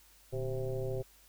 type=tone with frequency modulation; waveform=sine; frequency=253.6 Hz; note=B3; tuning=46 cents sharp; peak=-32 dBFS; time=0.32-1.03 s; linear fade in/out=20 ms; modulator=135 Hz; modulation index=2.3; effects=added 50 Hz sine -65 dBFS peak until 1.28 s + white hiss -62 dBFS RMS until 1.28 s